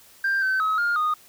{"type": "tone with pitch steps", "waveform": "sine", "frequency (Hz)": [1585, 1535, 1279, 1412, 1235], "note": ["G6", "G6", "D#6", "F6", "D#6"], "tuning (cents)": [19, -37, 47, 19, -13], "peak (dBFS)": -18, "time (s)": [0.24, 1.14], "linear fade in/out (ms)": 5, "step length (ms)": 180, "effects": ["tanh soft clip ceiling -18 dBFS", "white hiss -52 dBFS RMS until 1.28 s"]}